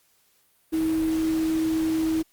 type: tone in noise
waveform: sine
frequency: 320 Hz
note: D#4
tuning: 49 cents sharp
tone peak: -21 dBFS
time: 0.72-2.23 s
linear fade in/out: 20 ms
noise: pink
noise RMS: -38 dBFS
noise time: 0.72-2.23 s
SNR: +14 dB
effects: white hiss -64 dBFS RMS until 2.32 s + Opus 48 kbps